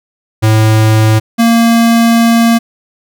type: tone pair in turn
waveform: square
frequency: 109.4 / 231.2 Hz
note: A2 / A#3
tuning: -9 / -14 cents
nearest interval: octave + minor second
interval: 1295 cents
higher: second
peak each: -6 dBFS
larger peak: neither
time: 0.42-1.2 / 1.38-2.59 s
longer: second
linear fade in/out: 20 ms
effects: none